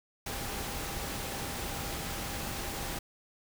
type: tone in noise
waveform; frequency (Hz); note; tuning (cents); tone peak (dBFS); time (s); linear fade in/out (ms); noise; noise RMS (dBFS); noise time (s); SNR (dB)
sine; 800; G5; +35; -47; 0.26-2.99; 5; pink; -37; 0.26-2.99; -13
effects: none